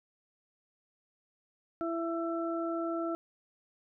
harmonic tone, 333.4 Hz, E4, 20 cents sharp, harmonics 1 / 2 / 4, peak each -33 / -36 / -39 dBFS, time 1.81-3.15 s, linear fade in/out 0 ms, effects none

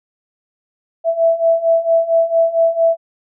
sine beating tone pair, 659.3 / 663.7 Hz, E5 / E5, 0 / +12 cents, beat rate 4.4 Hz, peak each -16 / -13 dBFS, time 1.04-2.97 s, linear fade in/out 50 ms, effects none

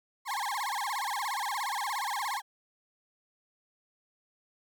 35% pulse tone with vibrato, 938 Hz, A#5, 11 cents sharp, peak -29 dBFS, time 0.25-2.42 s, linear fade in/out 50 ms, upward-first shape sine, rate 17 Hz, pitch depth 290 cents each way, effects none

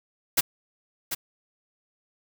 white noise with echo, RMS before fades -20 dBFS, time 0.37-0.41 s, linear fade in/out 10 ms, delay 740 ms, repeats 1, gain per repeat -9 dB, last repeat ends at 1.15 s, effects none

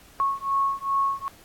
sine beating tone pair, 1098 / 1100.5 Hz, C#6 / C#6, -17 / -13 cents, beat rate 2.5 Hz, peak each -25 dBFS, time 0.2-1.28 s, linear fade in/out 0 ms, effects pink hiss -52 dBFS RMS until 1.44 s + AAC 64 kbps

